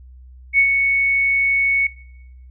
sine tone with ADSR envelope, 2217 Hz, C#7, in tune, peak -9 dBFS, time 0.53-1.87 s, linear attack 54 ms, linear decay 81 ms, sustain -5 dB, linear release 5 ms, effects noise-tail reverb RT60 0.9 s tail -21 dB re dry + added 63 Hz sine -39 dBFS peak until 2.5 s

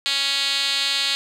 5% pulse tone with band-pass filter, 277.2 Hz, C#4, in tune, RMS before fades -22 dBFS, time 0.06-1.15 s, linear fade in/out 0 ms, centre 4400 Hz, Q 3.6, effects none

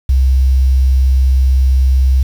sine tone with quantisation, 65.41 Hz, C2, in tune, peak -7 dBFS, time 0.09-2.23 s, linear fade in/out 5 ms, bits 6, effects none

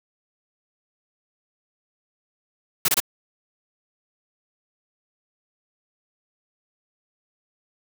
white noise bursts, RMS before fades -19 dBFS, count 3, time 2.85-3.002 s, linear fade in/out 5 ms, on 34 ms, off 25 ms, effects none

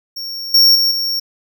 square tone with level steps, 5510 Hz, F8, 24 cents flat, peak -24 / -7 / -12 / -17 dBFS, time 0.16-1.2 s, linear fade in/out 10 ms, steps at 0.54 / 0.75 / 0.91 s, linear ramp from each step 5 ms, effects none

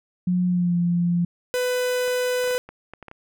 sine tone with pitch glide, 180 to 173.57 Hz, F#3 to F3, -47 to -10 cents, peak -18 dBFS, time 0.27-1.25 s, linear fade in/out 5 ms, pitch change -63 cents, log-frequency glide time 0.47-0.76 s
45% pulse tone, 499.1 Hz, B4, 18 cents sharp, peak -21 dBFS, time 1.54-2.58 s, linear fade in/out 0 ms
clicks, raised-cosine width 0.5 ms, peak -25 dBFS, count 10, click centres 2.079 / 2.441 / 2.476 / 2.509 / 2.55 / 2.69 / 2.936 / 3.027 / 3.083 / 3.114 s
effects none

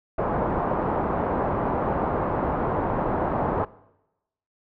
white low-pass noise, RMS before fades -25 dBFS, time 0.18-3.65 s, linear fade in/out 5 ms, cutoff 1000 Hz, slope 24 dB/octave, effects noise-tail reverb RT60 0.9 s tail -20 dB re dry

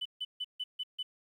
sine tone bursts, 2998 Hz, F#7, 22 cents sharp, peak -32 dBFS, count 6, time 0.01-1.03 s, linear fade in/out 10 ms, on 45 ms, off 150 ms, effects tanh soft clip ceiling -29 dBFS + 11-bit

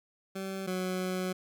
20% pulse tone pair in turn, 192.2 / 184.54 Hz, G3 / F#3, -34 / -4 cents, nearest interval minor second, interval 70 cents, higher first, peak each -30 / -26 dBFS, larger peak second, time 0.35-0.67 / 0.67-1.33 s, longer second, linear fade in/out 10 ms, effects none

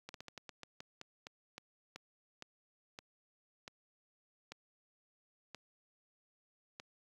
slowing click train, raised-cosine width 0.2 ms, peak -29 dBFS, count 18, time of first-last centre 0.09-6.799 s, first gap 52 ms, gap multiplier 1.22, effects high-pass 80 Hz 12 dB/octave + 11-bit

